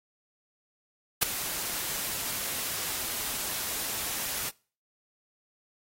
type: noise with ADSR envelope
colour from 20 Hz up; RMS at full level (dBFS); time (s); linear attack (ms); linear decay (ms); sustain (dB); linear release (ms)
white; -20; 1.21-4.51; 17; 11; -13; 29
effects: noise-tail reverb RT60 0.4 s tail -24 dB re dry + AAC 48 kbps